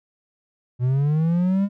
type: linear sweep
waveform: triangle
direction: up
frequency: 120.9 to 203.6 Hz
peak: -15 dBFS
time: 0.79-1.69 s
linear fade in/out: 50 ms
effects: none